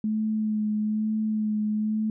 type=tone with vibrato; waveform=sine; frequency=214.7 Hz; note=A3; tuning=42 cents flat; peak=-23 dBFS; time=0.04-2.1 s; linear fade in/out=2 ms; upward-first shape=sine; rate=1.1 Hz; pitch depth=20 cents each way; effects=none